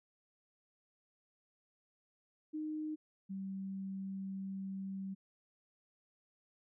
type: tone pair in turn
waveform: sine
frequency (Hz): 308.3 / 193.04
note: D#4 / G3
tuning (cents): -16 / -26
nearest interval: minor sixth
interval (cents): 810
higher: first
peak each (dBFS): -37 / -39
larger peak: first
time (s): 2.53-2.96 / 3.29-5.15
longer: second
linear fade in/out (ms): 20
effects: none